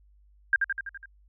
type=tone with echo; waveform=sine; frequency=1600 Hz; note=G6; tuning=35 cents sharp; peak=-17 dBFS; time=0.53-0.56 s; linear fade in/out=2 ms; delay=83 ms; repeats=6; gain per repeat=-4 dB; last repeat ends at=1.058 s; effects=added 50 Hz sine -56 dBFS peak until 1.28 s